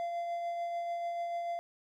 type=tone with tremolo; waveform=triangle; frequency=688 Hz; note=F5; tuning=26 cents flat; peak=-30 dBFS; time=0-1.59 s; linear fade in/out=0 ms; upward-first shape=triangle; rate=6.8 Hz; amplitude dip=30%; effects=none